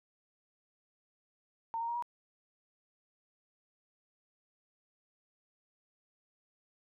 sine tone with pitch steps, 912 / 927.4 / 943.1 / 959 Hz, A#5 / A#5 / A#5 / A#5, -38 / -9 / +20 / +49 cents, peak -33 dBFS, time 1.74-2.024 s, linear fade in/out 0 ms, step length 71 ms, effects none

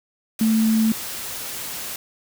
sine tone in noise, 221.5 Hz, A3, 12 cents sharp, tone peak -15 dBFS, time 0.41-0.92 s, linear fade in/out 2 ms, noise white, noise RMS -31 dBFS, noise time 0.39-1.96 s, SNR +13 dB, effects none

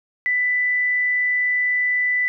sine tone, 1988 Hz, B6, 11 cents sharp, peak -17 dBFS, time 0.26-2.28 s, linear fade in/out 0 ms, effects none

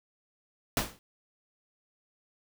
pink noise with exponential decay, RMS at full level -24 dBFS, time 0.77-0.99 s, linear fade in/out 1 ms, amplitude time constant 46 ms, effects none

